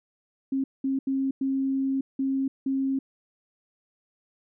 sine tone bursts at uneven times, 269 Hz, C4, 48 cents sharp, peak -23 dBFS, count 6, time 0.52-0.64 / 0.84-0.99 / 1.07-1.31 / 1.41-2.01 / 2.19-2.48 / 2.66-2.99 s, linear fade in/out 5 ms, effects none

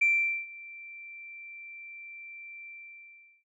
sine tone with ADSR envelope, 2349 Hz, D7, in tune, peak -19 dBFS, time 0.01-3.44 s, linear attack 10 ms, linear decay 440 ms, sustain -23 dB, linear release 770 ms, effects tanh soft clip ceiling -15 dBFS

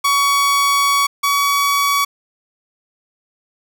sawtooth tone pair in turn, 1125 / 1131.5 Hz, C#6 / C#6, +25 / +35 cents, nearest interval unison, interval 10 cents, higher second, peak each -9 / -10 dBFS, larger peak first, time 0.04-1.07 / 1.23-2.05 s, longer first, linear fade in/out 10 ms, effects 8-bit

